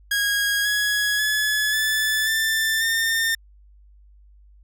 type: tone with pitch steps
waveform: sawtooth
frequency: 1642 / 1674.6 / 1707.8 / 1741.6 / 1776.2 / 1811.4 Hz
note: G#6 / G#6 / G#6 / A6 / A6 / A6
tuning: -20 / +14 / +48 / -18 / +16 / +50 cents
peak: -16 dBFS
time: 0.11-3.35 s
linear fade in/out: 5 ms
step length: 540 ms
effects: added 50 Hz sine -48 dBFS peak until 4.63 s